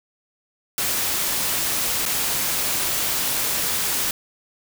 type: noise with dropouts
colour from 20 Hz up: white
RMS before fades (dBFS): -23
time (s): 0.78-4.11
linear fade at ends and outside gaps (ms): 2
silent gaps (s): 2.055-2.06
effects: none